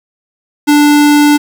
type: tone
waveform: square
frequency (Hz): 293.7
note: D4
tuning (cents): 0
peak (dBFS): -5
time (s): 0.67-1.38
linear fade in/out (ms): 20
effects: 7-bit